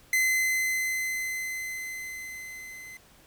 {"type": "tone with level ramp", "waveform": "45% pulse", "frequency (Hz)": 2049, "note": "C7", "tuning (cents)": -37, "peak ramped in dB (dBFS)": [-21, -42], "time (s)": [0.13, 2.97], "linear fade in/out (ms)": 2, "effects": ["pink hiss -57 dBFS RMS until 3.26 s"]}